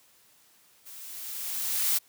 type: noise with level ramp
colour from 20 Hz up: blue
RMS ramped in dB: -46 to -24 dBFS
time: 0.85-1.99 s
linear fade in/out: 20 ms
effects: white hiss -61 dBFS RMS until 2.08 s + high-pass 60 Hz 12 dB/octave